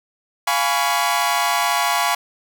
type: chord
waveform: sawtooth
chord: C# dominant seventh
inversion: first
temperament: equal with one note detuned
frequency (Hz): 698.5 / 830.6 / 987.8 / 1125.5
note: E#5 / G#5 / B5 / C#6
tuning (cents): 0 / 0 / 0 / +26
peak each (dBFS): -19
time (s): 0.47-2.15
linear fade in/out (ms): 5
effects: none